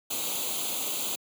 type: noise with comb filter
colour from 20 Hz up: white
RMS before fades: -31 dBFS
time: 0.1-1.16 s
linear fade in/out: 10 ms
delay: 0.28 ms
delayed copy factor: +0.8
effects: high-pass 200 Hz 12 dB/octave